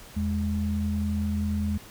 sine tone pair together, 82.41 / 207.7 Hz, E2 / G#3, 0 / 0 cents, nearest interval octave + major third, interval 1600 cents, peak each -27 dBFS, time 0.16-1.78 s, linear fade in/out 10 ms, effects pink hiss -47 dBFS RMS until 1.9 s

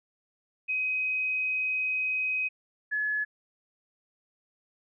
sine tone pair in turn, 2522 / 1705.7 Hz, D#7 / G#6, +23 / +46 cents, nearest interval perfect fifth, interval 677 cents, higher first, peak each -26 dBFS, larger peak neither, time 0.68-2.49 / 2.91-3.25 s, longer first, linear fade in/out 20 ms, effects none

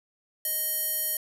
square tone with band-pass filter, 622.3 Hz, D#5, in tune, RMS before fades -29 dBFS, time 0.45-1.17 s, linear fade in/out 2 ms, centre 12000 Hz, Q 4.4, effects none

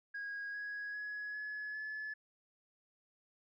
sine tone with pitch steps, 1643 / 1662.1 / 1681.4 / 1700.9 / 1720.7 Hz, G#6 / G#6 / G#6 / G#6 / A6, -19 / +1 / +21 / +41 / -39 cents, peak -38 dBFS, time 0.14-2.14 s, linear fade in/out 10 ms, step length 400 ms, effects tanh soft clip ceiling -37 dBFS

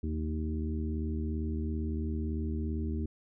harmonic tone with a mistuned harmonic, 77.78 Hz, D#2, in tune, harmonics 1 / 2 / 3 / 4 / 5, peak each -32 / -44 / -37 / -40 / -44 dBFS, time 0.03-3.06 s, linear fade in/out 5 ms, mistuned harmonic 3, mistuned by -39 cents, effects none

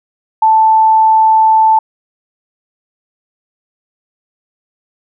sine tone, 880 Hz, A5, in tune, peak -5 dBFS, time 0.42-1.79 s, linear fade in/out 5 ms, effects none

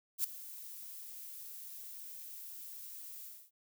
violet noise with ADSR envelope, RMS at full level -31 dBFS, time 0.18-3.51 s, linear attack 63 ms, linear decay 4 ms, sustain -17 dB, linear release 260 ms, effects none

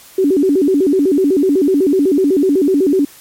sine tone with vibrato, 329.6 Hz, E4, in tune, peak -9 dBFS, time 0.18-3.05 s, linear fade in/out 5 ms, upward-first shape square, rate 8 Hz, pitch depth 250 cents each way, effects white hiss -41 dBFS RMS until 3.2 s + MP3 64 kbps

